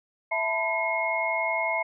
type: tone cluster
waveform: sine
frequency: 660 / 885 / 996 / 2157 Hz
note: E5 / A5 / B5 / C#7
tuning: +2 / +10 / +14 / -48 cents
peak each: -29 / -32 / -33 / -27 dBFS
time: 0.31-1.83 s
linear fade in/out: 10 ms
effects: none